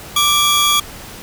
sawtooth tone pair together, 1174.7 / 3335 Hz, D6 / G#7, 0 / +7 cents, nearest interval octave + tritone, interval 1807 cents, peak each -11 dBFS, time 0.16-0.8 s, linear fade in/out 5 ms, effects pink hiss -34 dBFS RMS until 1.22 s

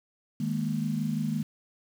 sine chord, D# suspended fourth, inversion none, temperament just, 155.56 / 207.4 / 233.3 Hz, D#3 / G#3 / A#3, 0 / -2 / +2 cents, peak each -31 dBFS, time 0.4-1.43 s, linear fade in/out 5 ms, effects 8-bit

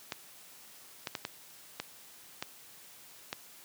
clicks, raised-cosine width 0.2 ms, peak -17 dBFS, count 7, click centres 0.122 / 1.072 / 1.152 / 1.251 / 1.8 / 2.425 / 3.329 s, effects white hiss -54 dBFS RMS until 3.64 s + high-pass 100 Hz 12 dB/octave

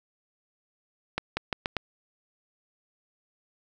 accelerating click train, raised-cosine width 0.3 ms, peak -11 dBFS, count 5, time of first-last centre 1.18-1.767 s, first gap 190 ms, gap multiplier 0.83, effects none

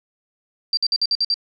sine tone bursts, 4700 Hz, D8, 1 cent sharp, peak -16 dBFS, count 7, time 0.73-1.342 s, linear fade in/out 2 ms, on 42 ms, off 53 ms, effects none

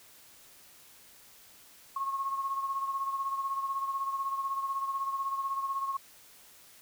sine beating tone pair, 1088 / 1104 Hz, C#6 / C#6, -33 / -7 cents, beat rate 16 Hz, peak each -31 / -39 dBFS, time 1.96-5.97 s, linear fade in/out 5 ms, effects white hiss -56 dBFS RMS until 6.81 s

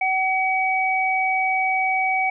sine tone pair together, 756.8 / 2270 Hz, F#5 / C#7, +39 / +41 cents, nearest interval octave + perfect fifth, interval 1902 cents, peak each -21 dBFS, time 0.01-2.3 s, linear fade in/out 5 ms, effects none

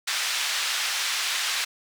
white band-pass noise, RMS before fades -27 dBFS, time 0.07-1.65 s, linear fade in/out 10 ms, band 1300 to 4900 Hz, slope 12 dB/octave, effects none

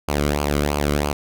sawtooth tone with flanger, 73 Hz, D2, 10 cents flat, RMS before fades -21 dBFS, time 0.08-1.13 s, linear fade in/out 5 ms, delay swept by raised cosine 0.53 to 1.17 ms, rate 3 Hz, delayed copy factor -0.7, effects none

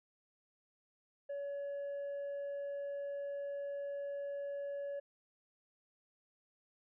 triangle tone with tanh clipping, 565 Hz, C#5, 33 cents sharp, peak -39 dBFS, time 1.29-5 s, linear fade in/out 10 ms, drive 7 dB, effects none

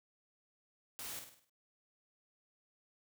white noise with echo, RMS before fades -45 dBFS, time 0.99-1.19 s, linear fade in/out 0 ms, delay 51 ms, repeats 6, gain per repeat -6 dB, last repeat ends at 1.496 s, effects none

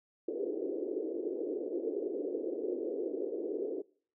white band-pass noise, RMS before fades -36 dBFS, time 0.28-3.82 s, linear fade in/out 5 ms, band 310 to 470 Hz, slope 48 dB/octave, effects noise-tail reverb RT60 0.5 s tail -24 dB re dry

